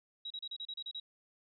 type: tone bursts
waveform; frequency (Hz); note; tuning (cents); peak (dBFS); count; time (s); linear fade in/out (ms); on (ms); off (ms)
sine; 3848; B7; -46; -39; 9; 0.25-1; 5; 54; 33
effects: none